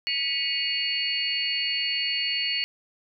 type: tone cluster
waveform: sine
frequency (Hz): 1957 / 2221 / 2484 / 2849 / 4428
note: B6 / C#7 / D#7 / F7 / C#8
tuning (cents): -16 / +3 / -3 / +34 / -3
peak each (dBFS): -37 / -34 / -34 / -28 / -28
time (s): 0.07-2.64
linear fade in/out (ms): 0
effects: none